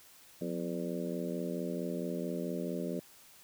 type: harmonic tone with a mistuned harmonic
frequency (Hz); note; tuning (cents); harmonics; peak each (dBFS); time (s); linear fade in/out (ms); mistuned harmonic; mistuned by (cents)
84.5; E2; +43; 2 / 3 / 4 / 5 / 6 / 7; -38 / -40 / -41 / -42 / -43 / -43; 0.41-3; 5; 2; +100
effects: white hiss -58 dBFS RMS until 3.43 s